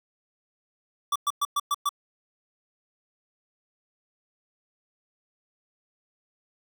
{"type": "tone bursts", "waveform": "square", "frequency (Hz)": 1157, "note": "D6", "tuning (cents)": -26, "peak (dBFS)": -23, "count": 6, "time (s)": [1.12, 1.892], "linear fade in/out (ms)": 5, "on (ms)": 37, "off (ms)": 110, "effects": []}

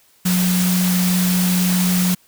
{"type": "tone in noise", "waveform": "sine", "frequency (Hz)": 181.5, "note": "F#3", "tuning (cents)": -33, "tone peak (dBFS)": -15, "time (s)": [0.25, 2.15], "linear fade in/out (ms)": 10, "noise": "white", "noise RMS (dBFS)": -23, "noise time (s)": [0.25, 2.15], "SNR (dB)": 5, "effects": ["white hiss -55 dBFS RMS until 2.27 s"]}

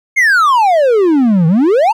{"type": "exponential two-way sweep", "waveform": "triangle", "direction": "down then up", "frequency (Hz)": [2194, 155.7, 954], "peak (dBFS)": -5, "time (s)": [0.16, 1.93], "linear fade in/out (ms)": 20, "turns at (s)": 1.47, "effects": []}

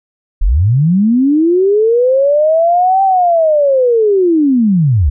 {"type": "linear two-way sweep", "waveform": "sine", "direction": "up then down", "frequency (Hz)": [30.7, 783, 61.4], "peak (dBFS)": -7, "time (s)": [0.41, 5.1], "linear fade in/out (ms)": 10, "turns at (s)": 3.03, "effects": []}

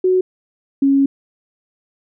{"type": "tone pair in turn", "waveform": "sine", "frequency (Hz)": [370, 275.3], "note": ["F#4", "C#4"], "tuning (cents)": [0, -12], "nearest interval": "perfect fourth", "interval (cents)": 512, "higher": "first", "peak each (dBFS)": [-11, -10], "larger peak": "second", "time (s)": [[0.04, 0.21], [0.82, 1.06]], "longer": "second", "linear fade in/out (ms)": 5, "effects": []}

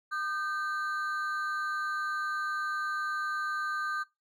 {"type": "ring-modulated tone", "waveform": "triangle", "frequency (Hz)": 1384, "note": "F6", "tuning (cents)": -16, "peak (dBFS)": -26, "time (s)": [0.11, 4.04], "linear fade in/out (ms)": 20, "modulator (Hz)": 170, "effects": ["noise-tail reverb RT60 0.2 s tail -18 dB re dry"]}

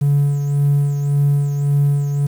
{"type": "tone with tremolo", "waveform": "triangle", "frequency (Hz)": 142.8, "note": "D3", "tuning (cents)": -48, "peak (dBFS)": -8, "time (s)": [0.01, 2.27], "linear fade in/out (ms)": 10, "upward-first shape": "sine", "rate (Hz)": 1.8, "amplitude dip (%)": 55, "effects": ["tanh soft clip ceiling -7 dBFS", "7-bit"]}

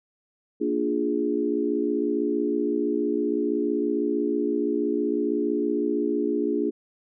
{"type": "chord", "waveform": "sine", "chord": "Bb dominant seventh", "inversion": "none", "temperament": "equal", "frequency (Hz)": [233.1, 293.7, 349.2, 415.3], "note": ["Bb3", "D4", "F4", "Ab4"], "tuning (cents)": [0, 0, 0, 0], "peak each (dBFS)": [-30, -26, -28, -27], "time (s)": [0.6, 6.71], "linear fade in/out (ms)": 20, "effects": []}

